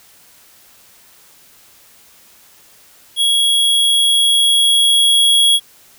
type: tone with level ramp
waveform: square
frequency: 3322 Hz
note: G#7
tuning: in tune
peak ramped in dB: -12 to -9 dBFS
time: 3.16-5.6 s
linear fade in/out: 50 ms
effects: white hiss -47 dBFS RMS until 5.98 s